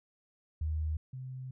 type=tone pair in turn; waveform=sine; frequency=77.78 / 129.49 Hz; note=D#2 / C3; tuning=0 / -18 cents; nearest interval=major sixth; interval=882 cents; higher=second; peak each=-30 / -39 dBFS; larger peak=first; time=0.61-0.97 / 1.13-1.51 s; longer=second; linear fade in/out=5 ms; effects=none